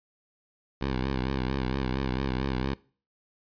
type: tone with vibrato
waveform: 10% pulse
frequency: 65.41 Hz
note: C2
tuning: in tune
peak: -19 dBFS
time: 0.81-2.74 s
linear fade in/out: 5 ms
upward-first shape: sine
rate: 4.4 Hz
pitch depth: 79 cents each way
effects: noise-tail reverb RT60 0.4 s tail -22 dB re dry + resampled to 11025 Hz